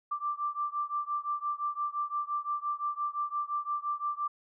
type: beating tone pair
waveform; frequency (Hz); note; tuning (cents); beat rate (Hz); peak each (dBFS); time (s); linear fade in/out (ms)
sine; 1174.7 / 1180.5; D6 / D6; 0 / +9; 5.8; -33 / -34; 0.11-4.28; 10
effects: none